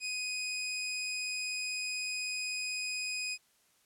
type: tone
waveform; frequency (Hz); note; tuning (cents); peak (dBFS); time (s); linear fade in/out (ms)
20% pulse; 2499; D#7; +7; -29; 0-3.38; 50
effects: white hiss -69 dBFS RMS until 3.85 s + low-pass 12000 Hz 12 dB/octave